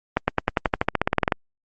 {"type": "accelerating click train", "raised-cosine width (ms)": 0.5, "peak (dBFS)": -3, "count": 17, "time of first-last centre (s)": [0.17, 1.322], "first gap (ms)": 110, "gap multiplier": 0.94, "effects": ["Opus 32 kbps"]}